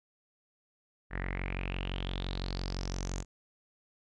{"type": "tone with low-pass filter sweep", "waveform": "sawtooth", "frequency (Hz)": 45.88, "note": "F#1", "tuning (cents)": -14, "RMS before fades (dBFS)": -36, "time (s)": [1.1, 3.25], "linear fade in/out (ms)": 50, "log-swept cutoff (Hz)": [1800, 7000], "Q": 7, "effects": []}